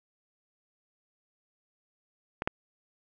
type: clicks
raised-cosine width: 0.5 ms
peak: -16 / -11 dBFS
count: 2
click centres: 2.421 / 2.475 s
effects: none

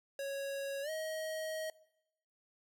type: tone with pitch glide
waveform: square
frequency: 553 to 631.6 Hz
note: C#5 to D#5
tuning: -4 to +26 cents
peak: -38 dBFS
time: 0.19-1.7 s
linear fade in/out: 2 ms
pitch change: +230 cents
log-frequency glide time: 0.82-0.9 s
effects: noise-tail reverb RT60 0.8 s tail -21 dB re dry

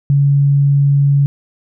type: tone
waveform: sine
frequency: 141 Hz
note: C#3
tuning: 30 cents sharp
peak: -8 dBFS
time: 0.1-1.26 s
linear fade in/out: 0 ms
effects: none

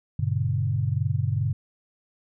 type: tone cluster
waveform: sine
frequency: 98.4 / 120.2 / 143.1 Hz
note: G2 / B2 / D3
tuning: +7 / -46 / -45 cents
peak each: -26 / -26 / -27 dBFS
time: 0.19-1.53 s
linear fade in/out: 5 ms
effects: none

